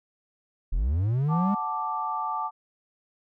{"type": "linear sweep", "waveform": "triangle", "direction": "up", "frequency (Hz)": [32.7, 207.7], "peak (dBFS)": -20, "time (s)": [0.72, 1.55], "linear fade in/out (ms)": 10}
{"type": "chord", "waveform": "sine", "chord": "D major", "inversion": "first", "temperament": "equal", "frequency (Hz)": [740, 880, 1174.7], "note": ["F#5", "A5", "D6"], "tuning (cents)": [0, 0, 0], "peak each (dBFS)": [-35, -30, -30], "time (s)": [1.28, 2.51], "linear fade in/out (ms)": 50}
{"effects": []}